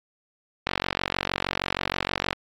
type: click train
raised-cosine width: 0.3 ms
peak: -7 dBFS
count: 78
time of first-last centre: 0.67-2.329 s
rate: 46.4 Hz
effects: AAC 64 kbps